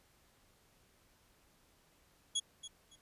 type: tone with echo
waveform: 25% pulse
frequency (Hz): 3339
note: G#7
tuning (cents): +9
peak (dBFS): -28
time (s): 2.35-2.4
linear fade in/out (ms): 10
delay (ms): 280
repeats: 2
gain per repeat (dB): -13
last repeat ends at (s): 2.96
effects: pink hiss -69 dBFS RMS until 3.01 s + resampled to 32000 Hz